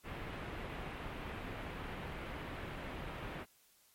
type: low-pass noise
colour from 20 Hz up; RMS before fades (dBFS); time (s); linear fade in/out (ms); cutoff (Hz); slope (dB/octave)
pink; -44; 0.03-3.46; 50; 2900; 24
effects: white hiss -68 dBFS RMS until 3.94 s + MP3 64 kbps